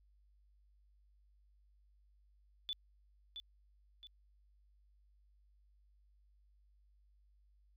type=tone with echo; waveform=sine; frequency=3483 Hz; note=A7; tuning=18 cents flat; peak=-37 dBFS; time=2.69-2.73 s; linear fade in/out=0 ms; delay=670 ms; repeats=2; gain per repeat=-7 dB; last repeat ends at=4.07 s; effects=added 50 Hz sine -66 dBFS peak until 7.76 s